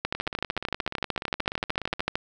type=two click trains; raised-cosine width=0.3 ms; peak=-16 / -9 dBFS; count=32 / 29; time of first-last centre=0.15-1.995 / 0.05-2.155 s; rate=16.8 / 13.3 Hz; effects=none